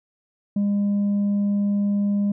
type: tone with tanh clipping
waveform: triangle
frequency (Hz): 202.8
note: G#3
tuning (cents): -41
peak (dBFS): -19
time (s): 0.56-2.32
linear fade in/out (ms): 5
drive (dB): 7
effects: none